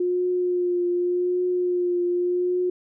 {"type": "tone with vibrato", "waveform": "sine", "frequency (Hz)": 356.7, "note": "F4", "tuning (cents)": 37, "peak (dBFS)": -20, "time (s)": [0, 2.7], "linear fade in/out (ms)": 5, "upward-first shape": "triangle", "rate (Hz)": 0.86, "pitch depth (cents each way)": 25, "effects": []}